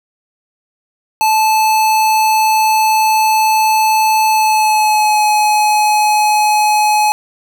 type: tone with pitch glide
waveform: square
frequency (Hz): 871 to 846.7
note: A5 to G#5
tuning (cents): -18 to +33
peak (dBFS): -10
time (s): 1.21-7.12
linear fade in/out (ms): 0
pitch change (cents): -49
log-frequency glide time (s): 4.28-5.24
effects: none

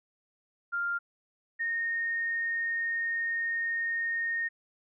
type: tone pair in turn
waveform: sine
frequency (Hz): 1396.9 / 1845.9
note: F6 / A#6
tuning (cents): 0 / -18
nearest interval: perfect fourth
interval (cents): 482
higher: second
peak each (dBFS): -28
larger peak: neither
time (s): 0.72-0.99 / 1.59-4.49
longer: second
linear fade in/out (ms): 20
effects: none

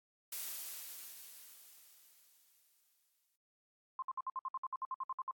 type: noise with exponential decay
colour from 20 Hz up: blue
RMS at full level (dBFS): -40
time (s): 0.32-3.36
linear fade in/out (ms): 5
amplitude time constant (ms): 660
type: tone bursts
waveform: sine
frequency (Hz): 1052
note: C6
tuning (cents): +9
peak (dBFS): -36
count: 15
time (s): 3.99-5.311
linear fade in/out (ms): 2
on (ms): 33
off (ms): 59
effects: AAC 64 kbps

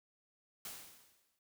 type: noise with exponential decay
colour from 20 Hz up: white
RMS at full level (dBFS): -44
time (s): 0.65-1.39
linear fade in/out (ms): 2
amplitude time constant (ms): 160
effects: none

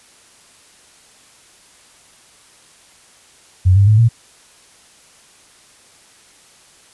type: tone with pitch steps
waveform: sine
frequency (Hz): 92.3 / 99.5 / 107.26 / 115.62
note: F#2 / G2 / A2 / A#2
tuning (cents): -4 / +26 / -44 / -14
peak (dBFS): -7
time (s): 3.65-4.09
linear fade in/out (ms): 20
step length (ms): 110
effects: white hiss -48 dBFS RMS until 6.93 s + resampled to 24000 Hz

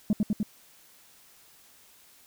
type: tone with echo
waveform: sine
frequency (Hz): 209.8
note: G#3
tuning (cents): +18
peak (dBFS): -17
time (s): 0.1-0.13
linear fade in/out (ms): 2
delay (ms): 100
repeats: 3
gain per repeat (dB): -2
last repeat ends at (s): 0.43
effects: tanh soft clip ceiling -19 dBFS + white hiss -57 dBFS RMS until 2.26 s

